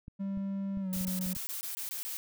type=clicks; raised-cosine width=5 ms; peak=-32 dBFS; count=8; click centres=0.081 / 0.374 / 0.773 / 0.965 / 1.011 / 1.082 / 1.263 / 1.366 s
type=tone with pitch glide; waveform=triangle; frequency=196 to 185 Hz; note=G3 to F#3; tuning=0 to 0 cents; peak=-30 dBFS; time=0.19-1.35 s; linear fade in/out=20 ms; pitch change=-100 cents; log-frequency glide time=0.8-0.9 s
type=noise bursts; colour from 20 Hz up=blue; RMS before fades=-38 dBFS; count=9; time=0.93-2.17 s; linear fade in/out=0 ms; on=120 ms; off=20 ms
effects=none